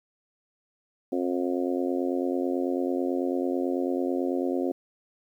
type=harmonic tone; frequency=89.1 Hz; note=F2; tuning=35 cents sharp; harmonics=3 / 4 / 5 / 6 / 7 / 8; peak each=-28 / -29 / -36 / -33 / -39 / -39 dBFS; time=1.12-4.72 s; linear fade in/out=5 ms; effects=10-bit